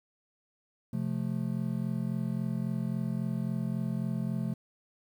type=chord; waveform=triangle; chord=F major; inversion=second; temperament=just; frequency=130.96 / 174.61 / 218.3 Hz; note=C3 / F3 / A3; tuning=+2 / 0 / -13 cents; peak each=-32 dBFS; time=0.93-4.54 s; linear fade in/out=5 ms; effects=10-bit